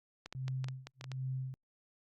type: clicks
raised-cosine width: 0.2 ms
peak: -27 dBFS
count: 9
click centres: 0.26 / 0.326 / 0.481 / 0.643 / 0.685 / 0.87 / 1.011 / 1.042 / 1.117 s
type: tone with tremolo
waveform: sine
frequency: 130.81 Hz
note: C3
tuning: in tune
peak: -34 dBFS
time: 0.35-1.54 s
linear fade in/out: 0 ms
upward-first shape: sine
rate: 1.3 Hz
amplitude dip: 100%
effects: Opus 48 kbps